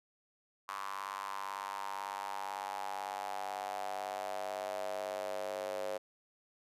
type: tone with high-pass filter sweep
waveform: square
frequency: 49 Hz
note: G1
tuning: in tune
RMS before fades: -40 dBFS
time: 0.68-5.98 s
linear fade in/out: 10 ms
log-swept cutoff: 1100 to 550 Hz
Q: 5.8
effects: resampled to 32000 Hz

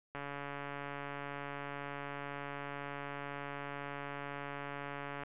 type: click train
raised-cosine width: 0.5 ms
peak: -27 dBFS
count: 723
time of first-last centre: 0.15-5.235 s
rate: 142 Hz
effects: resampled to 8000 Hz

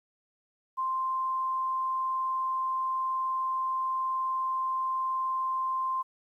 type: tone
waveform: sine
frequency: 1046.5 Hz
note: C6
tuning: in tune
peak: -27 dBFS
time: 0.77-6.03 s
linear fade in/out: 20 ms
effects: 11-bit

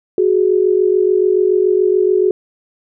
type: tone pair together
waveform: sine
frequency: 370 / 417 Hz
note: F#4 / G#4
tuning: 0 / +7 cents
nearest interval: major second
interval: 207 cents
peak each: -12 / -14 dBFS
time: 0.18-2.31 s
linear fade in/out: 2 ms
effects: none

